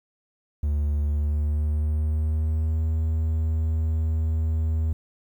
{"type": "tone with pitch glide", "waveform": "triangle", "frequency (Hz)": [73.42, 79.6], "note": ["D2", "D#2"], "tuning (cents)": [0, 40], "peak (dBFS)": -19, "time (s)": [0.63, 4.93], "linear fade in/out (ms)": 5, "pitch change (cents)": 140, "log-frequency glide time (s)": [1.03, 2.81], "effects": ["10-bit"]}